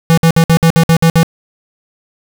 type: tone bursts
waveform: square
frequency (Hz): 164.81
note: E3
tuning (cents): 0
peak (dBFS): -6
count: 9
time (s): 0.1-1.231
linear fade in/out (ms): 0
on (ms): 75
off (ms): 57
effects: none

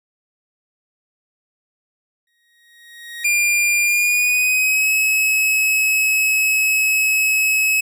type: tone with exponential growth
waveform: 30% pulse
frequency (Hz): 1883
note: A#6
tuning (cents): +17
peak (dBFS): -24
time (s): 2.27-3.24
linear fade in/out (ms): 2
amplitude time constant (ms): 210
type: tone with pitch glide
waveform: 45% pulse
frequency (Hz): 2400 to 2572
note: D7 to E7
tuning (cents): +37 to -43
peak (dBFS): -14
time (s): 3.24-7.81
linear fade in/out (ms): 10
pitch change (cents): +120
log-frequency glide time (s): 3.85-4.91
effects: none

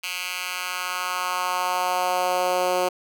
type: tone with high-pass filter sweep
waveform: 10% pulse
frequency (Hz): 181.4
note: F#3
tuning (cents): -34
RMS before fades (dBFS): -25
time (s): 0.03-2.89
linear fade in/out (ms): 10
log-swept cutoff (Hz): 2400 to 440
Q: 1.8
effects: none

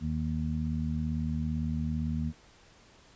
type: harmonic tone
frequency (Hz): 77.78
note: D#2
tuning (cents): 0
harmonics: 1 / 2 / 3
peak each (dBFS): -33 / -33 / -33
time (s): 0-2.33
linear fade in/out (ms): 50
effects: pink hiss -58 dBFS RMS until 3.15 s + resampled to 16000 Hz

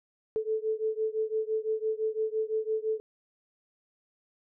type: beating tone pair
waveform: sine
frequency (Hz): 435.1 / 441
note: A4 / A4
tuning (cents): -19 / +4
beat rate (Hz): 5.9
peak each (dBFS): -30 / -31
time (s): 0.36-3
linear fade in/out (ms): 0
effects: none

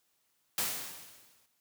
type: noise with exponential decay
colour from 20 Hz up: white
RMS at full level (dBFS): -30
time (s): 0.58-1.46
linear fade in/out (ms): 1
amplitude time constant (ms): 190
effects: white hiss -75 dBFS RMS until 1.6 s + high-pass 60 Hz 12 dB/octave

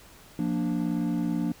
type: chord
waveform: triangle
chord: Bb major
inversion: second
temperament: equal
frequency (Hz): 174.61 / 233.1 / 293.7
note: F3 / Bb3 / D4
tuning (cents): 0 / 0 / 0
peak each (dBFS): -27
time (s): 0.39-1.52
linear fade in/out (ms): 2
effects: tanh soft clip ceiling -15 dBFS + pink hiss -52 dBFS RMS until 1.6 s

